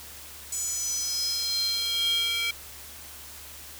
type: tone with high-pass filter sweep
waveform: square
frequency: 461.9 Hz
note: A#4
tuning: 16 cents flat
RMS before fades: -28 dBFS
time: 0.52-2.51 s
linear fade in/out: 5 ms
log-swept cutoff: 7400 to 2600 Hz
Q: 6.7
effects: added 73 Hz sine -52 dBFS peak until 3.79 s + white hiss -44 dBFS RMS until 3.79 s